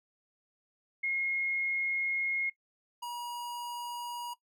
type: tone pair in turn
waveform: sine / square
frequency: 2153 / 959.1 Hz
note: C7 / A#5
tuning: +49 / +49 cents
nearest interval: octave + major second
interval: 1400 cents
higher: first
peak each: -29 / -37 dBFS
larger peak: first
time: 1.03-2.5 / 3.02-4.34 s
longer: first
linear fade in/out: 10 ms
effects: noise-tail reverb RT60 0.1 s tail -18 dB re dry